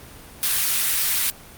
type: high-pass noise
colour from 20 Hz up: white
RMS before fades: -21 dBFS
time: 0.43-1.3 s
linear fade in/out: 0 ms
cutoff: 1500 Hz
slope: 12 dB/octave
effects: pink hiss -43 dBFS RMS until 1.57 s + Opus 32 kbps